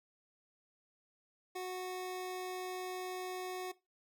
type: tone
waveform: 25% pulse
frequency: 367.9 Hz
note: F#4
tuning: 10 cents flat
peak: -35 dBFS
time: 1.55-3.72 s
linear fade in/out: 10 ms
effects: noise-tail reverb RT60 0.2 s tail -17 dB re dry